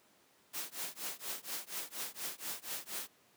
white noise with tremolo, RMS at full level -38 dBFS, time 0.53-3.08 s, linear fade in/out 20 ms, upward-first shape triangle, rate 4.2 Hz, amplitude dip 100%, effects pink hiss -67 dBFS RMS until 3.36 s + high-pass 200 Hz 12 dB/octave

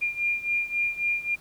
sine beating tone pair, 2400 / 2403.7 Hz, D7 / D7, +37 / +40 cents, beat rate 3.7 Hz, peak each -26 / -29 dBFS, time 0.01-1.36 s, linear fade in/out 20 ms, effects pink hiss -54 dBFS RMS until 1.4 s

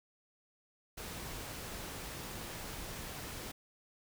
pink noise, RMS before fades -44 dBFS, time 0.97-3.52 s, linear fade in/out 10 ms, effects none

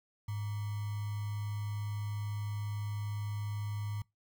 sine tone with sample-and-hold, 103.83 Hz, G#2, in tune, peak -34 dBFS, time 0.28-4.02 s, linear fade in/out 5 ms, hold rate 1050 Hz, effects noise-tail reverb RT60 0.2 s tail -24 dB re dry

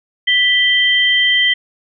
sine tone pair together, 1975.5 / 3136 Hz, B6 / G7, 0 / 0 cents, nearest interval minor sixth, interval 800 cents, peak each -13 dBFS, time 0.27-1.54 s, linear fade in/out 10 ms, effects none

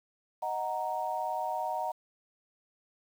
sine chord, D# minor, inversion none, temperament equal, 622.3 / 740 / 932.3 Hz, D#5 / F#5 / A#5, 0 / 0 / 0 cents, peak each -37 / -34 / -34 dBFS, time 0.42-1.92 s, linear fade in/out 10 ms, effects 9-bit

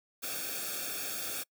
white noise with comb filter, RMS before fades -37 dBFS, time 0.22-1.44 s, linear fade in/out 20 ms, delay 1 ms, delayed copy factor -0.9, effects noise-tail reverb RT60 0.1 s tail -26 dB re dry

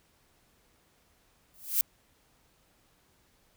violet noise with exponential growth, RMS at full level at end -22 dBFS, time 1.54-1.81 s, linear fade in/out 0 ms, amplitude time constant 58 ms, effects pink hiss -67 dBFS RMS until 3.56 s

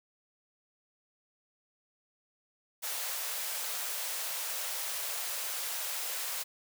white high-pass noise, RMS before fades -36 dBFS, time 2.82-6.44 s, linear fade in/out 20 ms, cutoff 470 Hz, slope 48 dB/octave, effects none

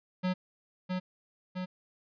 square tone with echo, 183.5 Hz, F#3, 14 cents flat, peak -28 dBFS, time 0.23-0.34 s, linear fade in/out 20 ms, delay 660 ms, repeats 2, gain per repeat -3 dB, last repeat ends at 1.66 s, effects resampled to 11025 Hz

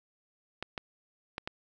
clicks, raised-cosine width 0.3 ms, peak -19 dBFS, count 4, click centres 0.626 / 0.778 / 1.381 / 1.475 s, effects none

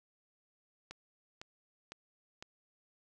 click train, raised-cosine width 0.2 ms, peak -28 dBFS, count 4, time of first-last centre 0.91-2.425 s, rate 1.98 Hz, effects none

